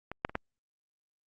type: clicks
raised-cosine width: 0.5 ms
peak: -23 / -12 / -27 / -15 dBFS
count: 4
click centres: 0.116 / 0.249 / 0.295 / 0.354 s
effects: Opus 48 kbps